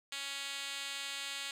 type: tone with band-pass filter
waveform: 5% pulse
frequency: 278 Hz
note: C#4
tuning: 5 cents sharp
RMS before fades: -41 dBFS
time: 0.12-1.51 s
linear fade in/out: 2 ms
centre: 4900 Hz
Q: 1.3
effects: none